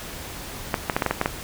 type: clicks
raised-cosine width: 0.5 ms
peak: -5 dBFS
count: 8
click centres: 0.742 / 0.898 / 0.965 / 1.022 / 1.063 / 1.11 / 1.214 / 1.259 s
effects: pink hiss -36 dBFS RMS until 1.43 s